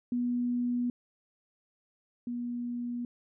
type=tone pair in turn; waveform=sine; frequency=243.7 / 241.2 Hz; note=B3 / B3; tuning=-23 / -41 cents; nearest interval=unison; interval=18 cents; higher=first; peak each=-27 / -32 dBFS; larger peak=first; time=0.12-0.9 / 2.27-3.05 s; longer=neither; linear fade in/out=2 ms; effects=none